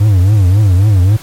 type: tone with vibrato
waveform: triangle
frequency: 98 Hz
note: G2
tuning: in tune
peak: -3 dBFS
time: 0-1.17 s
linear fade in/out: 10 ms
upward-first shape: triangle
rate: 3.7 Hz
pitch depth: 210 cents each way
effects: pink hiss -34 dBFS RMS until 1.22 s + MP3 64 kbps